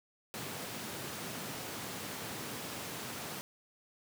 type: high-pass noise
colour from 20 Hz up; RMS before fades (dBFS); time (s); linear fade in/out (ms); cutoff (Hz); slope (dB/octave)
pink; -42; 0.34-3.41; 0; 110; 24
effects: none